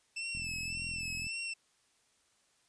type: tone with vibrato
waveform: sawtooth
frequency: 2651 Hz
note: E7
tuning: 9 cents sharp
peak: -33 dBFS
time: 0.16-1.54 s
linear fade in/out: 10 ms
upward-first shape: sine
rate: 1.8 Hz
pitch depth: 55 cents each way
type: click train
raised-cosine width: 5 ms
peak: -35 dBFS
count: 40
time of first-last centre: 0.35-1.268 s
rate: 42.5 Hz
effects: white hiss -71 dBFS RMS until 2.68 s + resampled to 22050 Hz